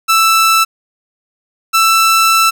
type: tone pair in turn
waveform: sawtooth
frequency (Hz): 1323 / 1328.2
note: E6 / E6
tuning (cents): +6 / +13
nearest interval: unison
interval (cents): 7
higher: second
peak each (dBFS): -4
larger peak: neither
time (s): 0.08-0.65 / 1.73-2.51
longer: second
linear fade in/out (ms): 20
effects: none